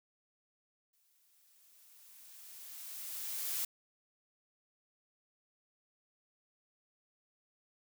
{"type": "noise with exponential growth", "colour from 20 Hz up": "blue", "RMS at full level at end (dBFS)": -35, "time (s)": [0.93, 3.65], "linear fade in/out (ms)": 5, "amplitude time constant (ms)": 590, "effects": []}